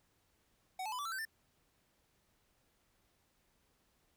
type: tone with pitch steps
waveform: square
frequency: 750 / 866.5 / 1001.1 / 1156.7 / 1336.3 / 1544 / 1783.8 Hz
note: F#5 / A5 / B5 / D6 / E6 / G6 / A6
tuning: +23 / -27 / +23 / -27 / +23 / -27 / +23 cents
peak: -39 dBFS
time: 0.79-1.252 s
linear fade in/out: 5 ms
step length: 66 ms
effects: pink hiss -75 dBFS RMS until 4.16 s